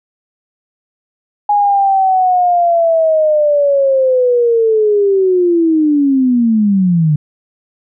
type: linear sweep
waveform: sine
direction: down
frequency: 830.6 to 146.4 Hz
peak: -8 dBFS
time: 1.49-7.16 s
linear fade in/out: 5 ms
effects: none